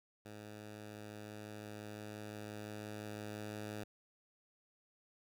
10% pulse tone with level ramp, 105.8 Hz, G#2, 33 cents sharp, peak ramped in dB -41 to -34 dBFS, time 0.25-3.84 s, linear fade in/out 10 ms, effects none

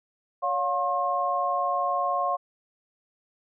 sine tone cluster, 564 / 714 / 1073 Hz, C#5 / F5 / C6, +30 / +38 / +43 cents, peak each -31 / -27 / -26 dBFS, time 0.42-2.37 s, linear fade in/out 20 ms, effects none

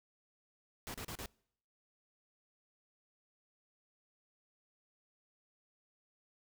pink noise bursts, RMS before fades -44 dBFS, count 4, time 0.87-1.259 s, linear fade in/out 0 ms, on 71 ms, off 35 ms, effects noise-tail reverb RT60 0.7 s tail -26 dB re dry

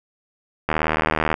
click train, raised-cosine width 0.5 ms, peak -4 dBFS, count 52, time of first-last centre 0.69-1.341 s, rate 78.3 Hz, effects none

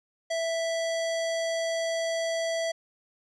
square tone with low-pass filter, 659.3 Hz, E5, in tune, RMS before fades -29 dBFS, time 0.3-2.72 s, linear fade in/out 10 ms, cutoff 6700 Hz, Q 1.4, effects none

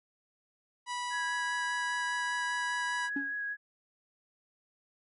harmonic tone, 980 Hz, B5, 14 cents flat, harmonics 1 / 2 / 3 / 4 / 5 / 6 / 7 / 8 / 9 / 10, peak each -35 / -41 / -45 / -47 / -49 / -51 / -52 / -53 / -54 / -55 dBFS, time 0.86-3.1 s, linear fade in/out 50 ms
sine tone with vibrato, 1661.2 Hz, G#6, in tune, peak -33 dBFS, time 1.1-3.57 s, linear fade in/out 50 ms, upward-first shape sine, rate 5 Hz, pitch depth 13 cents each way
triangle tone with exponential decay, 280.5 Hz, C#4, 21 cents sharp, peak -27 dBFS, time 3.16-3.35 s, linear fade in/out 5 ms, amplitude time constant 41 ms
effects none

